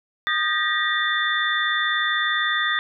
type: tone cluster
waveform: sine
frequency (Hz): 1229 / 1575 / 1782 / 1902 / 3551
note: D#6 / G6 / A6 / A#6 / A7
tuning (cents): -22 / +8 / +22 / +34 / +15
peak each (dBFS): -26 / -28 / -31 / -23 / -26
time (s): 0.27-2.79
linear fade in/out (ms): 0
effects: none